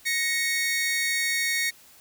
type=tone pair together; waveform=sawtooth; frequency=1875.1 / 2208 Hz; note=A#6 / C#7; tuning=+10 / -7 cents; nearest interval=minor third; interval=283 cents; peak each=-23 dBFS; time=0.05-1.71 s; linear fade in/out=20 ms; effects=white hiss -53 dBFS RMS until 2 s